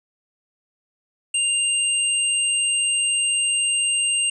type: tone pair together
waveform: sine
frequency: 2794 / 8390 Hz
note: F7 / C9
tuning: 0 / +4 cents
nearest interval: octave + perfect fifth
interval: 1904 cents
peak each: -21 dBFS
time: 1.34-4.3 s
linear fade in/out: 5 ms
effects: none